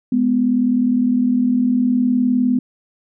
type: tone pair together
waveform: sine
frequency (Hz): 209.9 / 249.6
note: G#3 / B3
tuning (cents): +19 / +19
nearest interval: minor third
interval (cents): 300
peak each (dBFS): -20 / -14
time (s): 0.12-2.59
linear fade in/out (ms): 5
effects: none